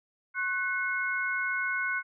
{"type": "tone cluster", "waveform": "sine", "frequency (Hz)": [1080, 1492, 2166], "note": ["C#6", "F#6", "C#7"], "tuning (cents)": [-45, 14, -41], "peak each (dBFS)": [-37, -29, -33], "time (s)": [0.34, 2.03], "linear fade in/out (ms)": 50, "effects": []}